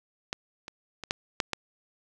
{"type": "clicks", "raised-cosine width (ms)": 0.2, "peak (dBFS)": [-13, -22, -20, -9, -7, -11], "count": 6, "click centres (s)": [0.329, 0.681, 1.037, 1.109, 1.402, 1.533], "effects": []}